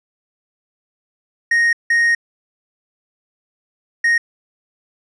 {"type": "tone bursts at uneven times", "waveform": "triangle", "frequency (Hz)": 1864.7, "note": "A#6", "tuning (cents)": 0, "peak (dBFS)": -10, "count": 3, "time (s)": [[1.51, 1.73], [1.9, 2.15], [4.04, 4.18]], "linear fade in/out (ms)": 5, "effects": ["resampled to 22050 Hz"]}